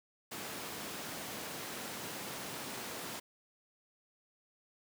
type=high-pass noise; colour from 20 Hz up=pink; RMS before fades=-43 dBFS; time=0.31-3.2 s; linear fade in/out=10 ms; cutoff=200 Hz; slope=12 dB/octave; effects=none